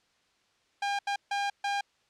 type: tone bursts at uneven times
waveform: sawtooth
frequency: 805 Hz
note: G5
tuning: 46 cents sharp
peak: -24 dBFS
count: 4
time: 0.82-0.99 / 1.07-1.16 / 1.31-1.5 / 1.64-1.81 s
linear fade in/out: 5 ms
effects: white hiss -69 dBFS RMS until 2.09 s + low-pass 5000 Hz 12 dB/octave